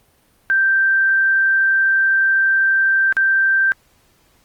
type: tone with dropouts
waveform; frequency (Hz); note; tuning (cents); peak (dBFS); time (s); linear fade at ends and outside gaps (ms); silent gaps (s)
sine; 1568; G6; 0; -12; 0.5-3.72; 0; 3.125-3.168
effects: pink hiss -57 dBFS RMS until 4.44 s + Opus 32 kbps